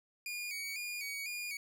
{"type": "tone with vibrato", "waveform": "sawtooth", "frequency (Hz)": 2338, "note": "D7", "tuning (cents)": -8, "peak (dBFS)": -35, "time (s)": [0.26, 1.57], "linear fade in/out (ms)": 2, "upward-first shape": "square", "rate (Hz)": 2, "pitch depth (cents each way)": 66, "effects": []}